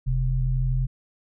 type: tone pair together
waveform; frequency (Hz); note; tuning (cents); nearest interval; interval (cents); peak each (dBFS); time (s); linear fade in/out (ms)
sine; 40.77 / 129; E1 / C3; -18 / -24; octave + minor sixth; 1994; -23; 0.06-0.87; 20
effects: none